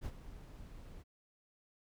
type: noise with ADSR envelope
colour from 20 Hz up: brown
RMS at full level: -39 dBFS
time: 0.01-1.04 s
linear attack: 45 ms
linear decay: 55 ms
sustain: -12 dB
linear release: 33 ms
effects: none

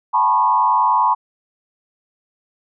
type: tone with frequency modulation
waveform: sine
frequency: 975 Hz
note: B5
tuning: 23 cents flat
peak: -12 dBFS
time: 0.13-1.15 s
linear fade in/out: 20 ms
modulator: 100 Hz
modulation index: 1.2
effects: none

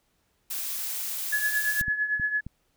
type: noise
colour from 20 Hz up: blue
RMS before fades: -32 dBFS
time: 0.5-1.82 s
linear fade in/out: 10 ms
type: tone with tremolo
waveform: sine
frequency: 1702 Hz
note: G#6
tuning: 42 cents sharp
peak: -21 dBFS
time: 1.32-2.41 s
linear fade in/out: 10 ms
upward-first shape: triangle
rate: 8.9 Hz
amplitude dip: 75%
type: clicks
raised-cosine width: 5 ms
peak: -24 dBFS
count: 4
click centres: 1.812 / 1.882 / 2.198 / 2.466 s
effects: pink hiss -71 dBFS RMS until 2.76 s

